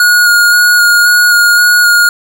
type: tone with vibrato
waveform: square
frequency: 1439 Hz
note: F#6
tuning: 49 cents flat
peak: -5 dBFS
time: 0-2.09 s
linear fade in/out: 2 ms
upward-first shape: square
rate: 1.9 Hz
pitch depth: 11 cents each way
effects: none